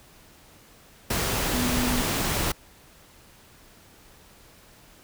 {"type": "tone in noise", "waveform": "sine", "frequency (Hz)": 246.9, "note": "B3", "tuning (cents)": 0, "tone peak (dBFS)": -26, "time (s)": [1.53, 2.02], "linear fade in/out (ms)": 5, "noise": "pink", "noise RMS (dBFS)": -26, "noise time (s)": [1.1, 2.52], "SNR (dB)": -3, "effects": ["pink hiss -53 dBFS RMS until 5.03 s"]}